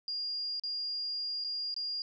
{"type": "tone with dropouts", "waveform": "sine", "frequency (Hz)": 4824, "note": "D8", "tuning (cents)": 46, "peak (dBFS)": -33, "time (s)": [0.08, 2.02], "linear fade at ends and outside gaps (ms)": 1, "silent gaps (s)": [[0.597, 0.636], [1.44, 1.446], [1.742, 1.764]], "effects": []}